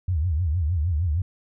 sine tone with vibrato, 82.41 Hz, E2, in tune, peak -20 dBFS, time 0.08-1.22 s, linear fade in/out 5 ms, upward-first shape triangle, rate 6.5 Hz, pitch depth 260 cents each way, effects none

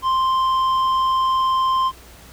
sine tone with tanh clipping, 1046.5 Hz, C6, in tune, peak -17 dBFS, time 0.02-1.92 s, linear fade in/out 50 ms, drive 7 dB, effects added 60 Hz sine -45 dBFS peak until 2.32 s + pink hiss -45 dBFS RMS until 2.32 s

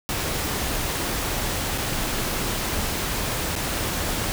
pink noise with dropouts, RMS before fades -26 dBFS, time 0.09-4.32 s, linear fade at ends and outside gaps 0 ms, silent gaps 1.778-1.782 / 3.554-3.562 s, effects none

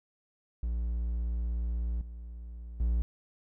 triangle tone with level steps, 58.2 Hz, A#1, 2 cents flat, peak -27 / -38 / -23 dBFS, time 0.63-3.02 s, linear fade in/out 0 ms, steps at 2.01 / 2.8 s, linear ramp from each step 2 ms, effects none

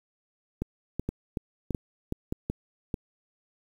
two click trains, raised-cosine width 3 ms, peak -16 / -16 dBFS, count 6 / 4, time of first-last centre 0.62-2.5 / 1.09-2.942 s, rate 2.66 / 1.62 Hz, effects 8-bit

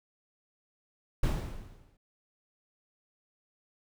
brown noise with exponential decay, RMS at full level -25 dBFS, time 1.23-1.97 s, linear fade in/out 5 ms, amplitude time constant 160 ms, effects none

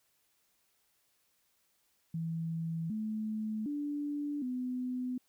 sine tone with pitch steps, 164 / 216.4 / 291.2 / 251.7 Hz, E3 / A3 / D4 / B3, -9 / -29 / -15 / +33 cents, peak -33 dBFS, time 2.14-5.18 s, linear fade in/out 5 ms, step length 760 ms, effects white hiss -74 dBFS RMS until 5.28 s

